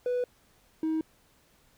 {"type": "tone pair in turn", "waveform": "triangle", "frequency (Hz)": [493.7, 317.4], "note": ["B4", "D#4"], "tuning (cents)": [-1, 35], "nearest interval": "minor sixth", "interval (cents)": 764, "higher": "first", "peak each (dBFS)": -23, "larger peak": "neither", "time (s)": [[0.06, 0.24], [0.83, 1.01]], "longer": "neither", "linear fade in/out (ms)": 2, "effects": ["tanh soft clip ceiling -21 dBFS", "pink hiss -64 dBFS RMS until 1.77 s"]}